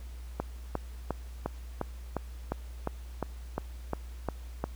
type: click train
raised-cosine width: 1 ms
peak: -16 dBFS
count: 13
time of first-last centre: 0.4-4.64 s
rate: 2.83 Hz
effects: added 60 Hz sine -40 dBFS peak until 4.75 s + pink hiss -57 dBFS RMS until 4.75 s